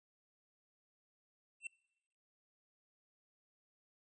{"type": "tone with exponential growth", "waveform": "square", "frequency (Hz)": 2695, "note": "E7", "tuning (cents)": 38, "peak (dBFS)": -38, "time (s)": [1.6, 1.67], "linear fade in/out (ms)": 5, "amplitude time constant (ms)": 15, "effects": ["noise-tail reverb RT60 0.9 s tail -24 dB re dry", "resampled to 22050 Hz"]}